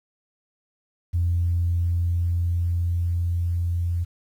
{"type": "tone with level ramp", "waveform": "sine", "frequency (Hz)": 86.3, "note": "F2", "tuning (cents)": -20, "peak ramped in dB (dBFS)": [-18, -21], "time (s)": [1.13, 4.05], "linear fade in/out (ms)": 20, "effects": ["tanh soft clip ceiling -14 dBFS", "9-bit"]}